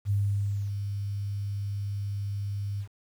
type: tone with ADSR envelope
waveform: sine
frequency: 100.8 Hz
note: G2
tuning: 49 cents sharp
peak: -22 dBFS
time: 0.05-2.88 s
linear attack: 53 ms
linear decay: 600 ms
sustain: -7 dB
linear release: 79 ms
effects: 9-bit